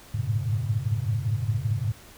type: tone cluster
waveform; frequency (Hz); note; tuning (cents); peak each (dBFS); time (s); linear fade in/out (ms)
sine; 90.2 / 104.2 / 109.3 / 121.8 / 139.6; F#2 / G#2 / A2 / B2 / C#3; -44 / +6 / -11 / -24 / +13; -34 / -29 / -27 / -32 / -32; 0.14-1.92; 10
effects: pink hiss -49 dBFS RMS until 2.17 s